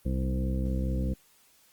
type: harmonic tone with a mistuned harmonic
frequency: 64.6 Hz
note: C2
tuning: 21 cents flat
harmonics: 1 / 2 / 3 / 4 / 5 / 7 / 8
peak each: -28 / -34 / -33 / -39 / -40 / -47 / -41 dBFS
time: 0.05-1.14 s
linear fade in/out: 10 ms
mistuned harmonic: 1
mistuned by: -42 cents
effects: white hiss -62 dBFS RMS until 1.72 s + Opus 24 kbps